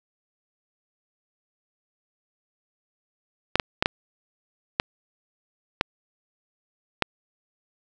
clicks, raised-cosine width 0.3 ms, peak -3 dBFS, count 7, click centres 3.556 / 3.598 / 3.825 / 3.859 / 4.799 / 5.811 / 7.023 s, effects none

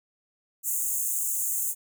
pink high-pass noise, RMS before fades -28 dBFS, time 0.63-1.75 s, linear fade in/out 50 ms, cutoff 6600 Hz, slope 96 dB/octave, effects none

